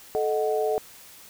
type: chord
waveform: sine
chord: D# diminished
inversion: second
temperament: equal with one note detuned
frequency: 434.9 / 622.3 / 740 Hz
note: A4 / D#5 / F#5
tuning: -20 / 0 / 0 cents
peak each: -24 / -28 / -29 dBFS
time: 0.15-0.78 s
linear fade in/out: 0 ms
effects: white hiss -48 dBFS RMS until 1.29 s